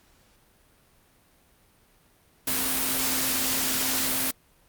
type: tone in noise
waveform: sine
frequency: 261.6 Hz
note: C4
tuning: in tune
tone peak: -36 dBFS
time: 2.47-4.31 s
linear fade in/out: 5 ms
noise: white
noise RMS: -26 dBFS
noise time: 2.47-4.31 s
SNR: -13 dB
effects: pink hiss -61 dBFS RMS until 4.68 s + Opus 48 kbps